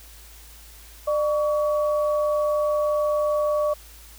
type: tone pair together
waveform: sine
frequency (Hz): 599 / 1130.8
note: D5 / C#6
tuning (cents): +34 / +34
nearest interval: major seventh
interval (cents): 1100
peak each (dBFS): -20 / -28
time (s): 1.07-3.74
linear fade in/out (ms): 10
effects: added 55 Hz sine -46 dBFS peak until 4.18 s + white hiss -48 dBFS RMS until 4.18 s